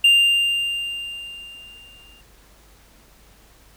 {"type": "tone with exponential decay", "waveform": "triangle", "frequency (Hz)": 2794, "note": "F7", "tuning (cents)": 0, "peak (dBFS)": -8, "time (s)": [0.04, 2.21], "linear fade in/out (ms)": 5, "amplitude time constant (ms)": 470, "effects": ["added 50 Hz sine -53 dBFS peak until 3.76 s", "pink hiss -53 dBFS RMS until 3.76 s"]}